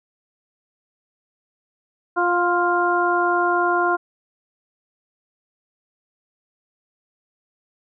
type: harmonic tone with a mistuned harmonic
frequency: 349.9 Hz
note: F4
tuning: 3 cents sharp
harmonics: 1 / 2 / 3 / 4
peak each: -22 / -22 / -22 / -22 dBFS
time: 2.16-3.97 s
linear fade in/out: 20 ms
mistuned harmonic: 2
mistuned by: +16 cents
effects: none